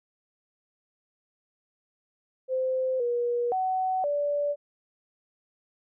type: tone with pitch steps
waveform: sine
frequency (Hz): 518 / 480.1 / 750 / 580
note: C5 / B4 / F#5 / D5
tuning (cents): -17 / -49 / +23 / -22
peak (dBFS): -24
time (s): 2.48-4.56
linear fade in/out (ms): 50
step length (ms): 520
effects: none